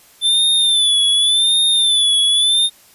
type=tone with vibrato; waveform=square; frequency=3520 Hz; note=A7; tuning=in tune; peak=-12 dBFS; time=0.21-2.7 s; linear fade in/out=50 ms; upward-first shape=sine; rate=0.88 Hz; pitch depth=74 cents each way; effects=white hiss -48 dBFS RMS until 2.94 s + resampled to 32000 Hz